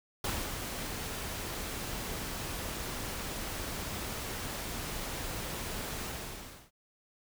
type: noise with ADSR envelope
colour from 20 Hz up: pink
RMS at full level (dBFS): -33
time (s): 0.24-6.71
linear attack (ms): 4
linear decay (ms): 230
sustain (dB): -5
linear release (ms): 670
effects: none